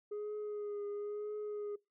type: tone with vibrato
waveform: sine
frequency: 415.3 Hz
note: G#4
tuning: in tune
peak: -35 dBFS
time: 0.11-1.76 s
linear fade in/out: 10 ms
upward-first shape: triangle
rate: 1 Hz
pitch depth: 30 cents each way
effects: noise-tail reverb RT60 0.2 s tail -24 dB re dry + tanh soft clip ceiling -37 dBFS